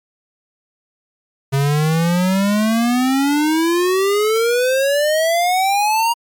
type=exponential sweep; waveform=square; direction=up; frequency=135.1 to 947 Hz; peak=-14 dBFS; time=1.52-6.14 s; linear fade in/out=20 ms; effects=MP3 96 kbps